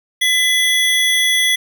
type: tone pair together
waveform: square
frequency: 2006 / 3374 Hz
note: B6 / G#7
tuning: +26 / +27 cents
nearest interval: major sixth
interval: 901 cents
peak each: -16 dBFS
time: 0.21-1.56 s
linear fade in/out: 10 ms
effects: none